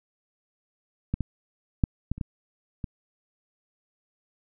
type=clicks; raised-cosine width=5 ms; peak=-13 / -15 / -8 / -14 / -26 / -16 / -19 dBFS; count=7; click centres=1.14 / 1.207 / 1.838 / 2.116 / 2.18 / 2.212 / 2.842 s; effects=none

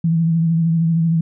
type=tone with vibrato; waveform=sine; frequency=164.81 Hz; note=E3; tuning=in tune; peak=-13 dBFS; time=0.04-1.21 s; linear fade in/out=5 ms; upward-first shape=triangle; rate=13 Hz; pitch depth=45 cents each way; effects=none

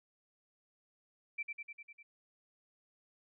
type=tone with echo; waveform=sine; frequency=2337 Hz; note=D7; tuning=9 cents flat; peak=-35 dBFS; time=1.38-1.43 s; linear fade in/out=10 ms; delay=100 ms; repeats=6; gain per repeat=-3 dB; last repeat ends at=2.03 s; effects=none

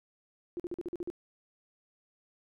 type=tone bursts; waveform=sine; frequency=349.2 Hz; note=F4; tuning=in tune; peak=-33 dBFS; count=8; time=0.57-1.101 s; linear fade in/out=0 ms; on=27 ms; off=45 ms; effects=none

